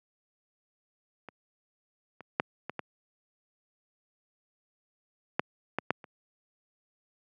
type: clicks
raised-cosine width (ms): 0.5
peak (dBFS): -28 / -30 / -9 / -20 / -18 / -9 / -13 / -10 / -30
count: 9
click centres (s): 1.287 / 2.207 / 2.399 / 2.696 / 2.793 / 5.395 / 5.786 / 5.906 / 6.042
effects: high-pass 150 Hz 12 dB/octave